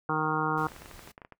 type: harmonic tone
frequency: 155.56 Hz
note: D#3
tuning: in tune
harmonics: 1 / 2 / 3 / 5 / 6 / 7 / 8 / 9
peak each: -34 / -34 / -34 / -34 / -34 / -34 / -34 / -34 dBFS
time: 0.09-0.67 s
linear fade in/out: 2 ms
type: noise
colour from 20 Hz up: pink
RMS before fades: -50 dBFS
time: 0.57-1.12 s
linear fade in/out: 10 ms
type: clicks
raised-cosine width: 0.5 ms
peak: -30 dBFS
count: 12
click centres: 0.685 / 0.719 / 0.763 / 0.82 / 0.859 / 0.913 / 0.993 / 1.075 / 1.179 / 1.218 / 1.249 / 1.323 s
effects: noise-tail reverb RT60 0.1 s tail -19 dB re dry